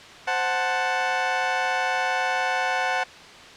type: chord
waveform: 20% pulse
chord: F# diminished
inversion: second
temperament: equal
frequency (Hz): 523.3 / 740 / 880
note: C5 / F#5 / A5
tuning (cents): 0 / 0 / 0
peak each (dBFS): -25 / -19 / -23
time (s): 0.27-3.04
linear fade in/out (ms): 10
effects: white hiss -43 dBFS RMS until 3.56 s + low-pass 4000 Hz 12 dB/octave